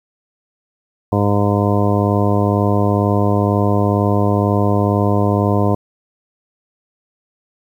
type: harmonic tone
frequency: 102.1 Hz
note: G#2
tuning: 29 cents flat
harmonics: 1 / 2 / 3 / 4 / 5 / 6 / 7 / 9 / 10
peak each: -16 / -19 / -21 / -22 / -23 / -24 / -24 / -26 / -26 dBFS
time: 1.12-5.75 s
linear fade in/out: 5 ms
effects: 8-bit